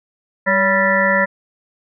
harmonic tone with a mistuned harmonic, 196 Hz, G3, in tune, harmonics 1 / 3 / 5 / 7 / 9 / 10, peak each -22 / -18 / -21 / -23 / -17 / -20 dBFS, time 0.46-1.26 s, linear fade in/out 20 ms, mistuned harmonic 3, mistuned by -67 cents, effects none

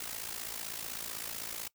white noise with amplitude modulation, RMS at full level -37 dBFS, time 0-1.68 s, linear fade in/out 5 ms, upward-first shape sine, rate 55.8 Hz, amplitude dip 75%, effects noise-tail reverb RT60 0.1 s tail -21 dB re dry

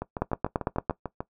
two click trains, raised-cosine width 1 ms, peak -17 / -10 dBFS, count 9 / 7, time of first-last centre 0.02-1.205 / 0.22-0.897 s, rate 6.75 / 8.86 Hz, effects noise-tail reverb RT60 0.1 s tail -18 dB re dry

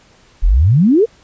sine exponential sweep, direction up, 34.65 to 489 Hz, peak -7 dBFS, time 0.42-1.06 s, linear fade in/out 20 ms, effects pink hiss -49 dBFS RMS until 1.23 s + resampled to 16000 Hz

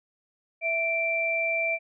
sine tone pair together, 659.3 / 2349 Hz, E5 / D7, 0 / 0 cents, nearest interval octave + minor seventh, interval 2200 cents, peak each -29 / -25 dBFS, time 0.61-1.79 s, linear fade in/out 50 ms, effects none

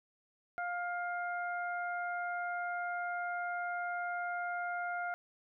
harmonic tone, 705 Hz, F5, 16 cents sharp, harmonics 1 / 2 / 3, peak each -37 / -38 / -48 dBFS, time 0.58-5.14 s, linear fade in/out 0 ms, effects none

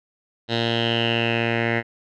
10% pulse tone with low-pass filter sweep, 116 Hz, A#2, 8 cents flat, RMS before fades -22 dBFS, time 0.48-1.83 s, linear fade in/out 50 ms, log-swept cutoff 3700 to 2100 Hz, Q 6.9, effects none

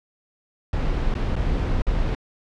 brown noise with dropouts, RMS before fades -22 dBFS, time 0.73-2.15 s, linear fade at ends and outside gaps 2 ms, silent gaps 1.141-1.151 / 1.356-1.363 / 1.82-1.867 s, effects low-pass 4000 Hz 12 dB/octave

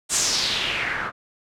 white noise with low-pass filter sweep, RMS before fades -24 dBFS, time 0.09-1.12 s, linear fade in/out 50 ms, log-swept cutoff 8400 to 1300 Hz, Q 3.3, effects none

